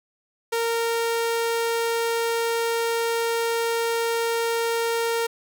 sawtooth tone, 461.9 Hz, A#4, 16 cents flat, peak -18 dBFS, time 0.52-5.27 s, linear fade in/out 10 ms, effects none

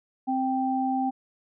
sine tone pair together, 261.6 / 783.9 Hz, C4 / G5, 0 / 0 cents, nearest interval octave + perfect fifth, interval 1900 cents, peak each -26 dBFS, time 0.27-1.11 s, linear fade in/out 20 ms, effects none

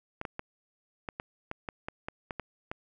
clicks, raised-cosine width 0.5 ms, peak -20 dBFS, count 12, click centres 0.214 / 0.252 / 0.394 / 1.088 / 1.199 / 1.514 / 1.688 / 1.885 / 2.085 / 2.308 / 2.397 / 2.715 s, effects none

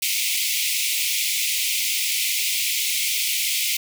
pink high-pass noise, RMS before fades -23 dBFS, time 0.02-3.77 s, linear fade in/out 5 ms, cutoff 2100 Hz, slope 96 dB/octave, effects none

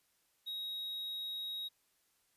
triangle tone, 3793 Hz, A#7, 29 cents sharp, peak -37 dBFS, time 0.46-1.69 s, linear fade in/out 20 ms, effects white hiss -75 dBFS RMS until 2.36 s + resampled to 32000 Hz

